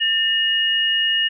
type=tone pair together; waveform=sine; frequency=1797.6 / 2872 Hz; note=A6 / F7; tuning=+37 / +48 cents; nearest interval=minor sixth; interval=811 cents; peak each=-22 / -17 dBFS; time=0-1.29 s; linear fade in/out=20 ms; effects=none